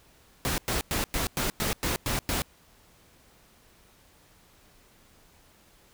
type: noise bursts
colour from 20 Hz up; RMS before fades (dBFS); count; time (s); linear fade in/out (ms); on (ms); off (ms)
pink; -28; 9; 0.45-2.42; 0; 130; 100
effects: pink hiss -59 dBFS RMS until 5.93 s